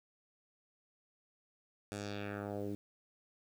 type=tone with low-pass filter sweep; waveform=10% pulse; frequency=102.1 Hz; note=G#2; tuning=29 cents flat; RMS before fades=-41 dBFS; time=1.92-2.75 s; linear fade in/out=0 ms; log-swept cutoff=10000 to 290 Hz; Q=2; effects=10-bit